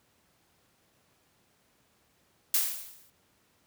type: noise with exponential decay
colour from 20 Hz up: blue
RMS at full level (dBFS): -23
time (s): 2.54-3.1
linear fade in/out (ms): 2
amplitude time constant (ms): 120
effects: pink hiss -68 dBFS RMS until 3.66 s + high-pass 80 Hz 12 dB/octave